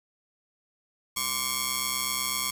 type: ring-modulated tone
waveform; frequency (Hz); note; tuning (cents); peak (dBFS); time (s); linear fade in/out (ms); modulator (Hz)
5% pulse; 1100; C#6; -14; -12; 1.16-2.51; 10; 64
effects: 7-bit